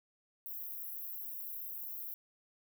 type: high-pass noise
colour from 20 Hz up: white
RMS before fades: -43 dBFS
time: 0.46-2.14 s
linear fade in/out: 0 ms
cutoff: 12000 Hz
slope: 96 dB/octave
effects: none